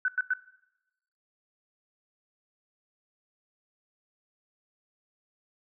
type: tone bursts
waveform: sine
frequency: 1506 Hz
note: F#6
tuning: 30 cents sharp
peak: -23 dBFS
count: 3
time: 0.05-0.336 s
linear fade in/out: 2 ms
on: 32 ms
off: 95 ms
effects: noise-tail reverb RT60 0.9 s tail -19 dB re dry